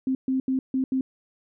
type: tone bursts at uneven times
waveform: sine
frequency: 262.3 Hz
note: C4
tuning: 4 cents sharp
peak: -21 dBFS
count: 5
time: 0.07-0.15 / 0.28-0.4 / 0.48-0.59 / 0.74-0.84 / 0.92-1.01 s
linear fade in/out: 2 ms
effects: none